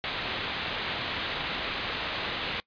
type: low-pass noise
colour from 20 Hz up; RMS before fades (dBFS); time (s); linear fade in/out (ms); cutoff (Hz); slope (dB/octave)
white; -33; 0.04-2.6; 0; 4000; 48
effects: noise-tail reverb RT60 0.1 s tail -23 dB re dry + resampled to 11025 Hz